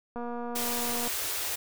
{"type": "click train", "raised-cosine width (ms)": 1, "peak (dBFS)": -24, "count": 220, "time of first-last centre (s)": [0.16, 1.076], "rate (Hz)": 239}
{"type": "band-stop noise", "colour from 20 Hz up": "white", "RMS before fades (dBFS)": -32, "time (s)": [0.55, 1.56], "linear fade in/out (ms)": 10, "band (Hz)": [120, 300], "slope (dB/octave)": 48}
{"effects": []}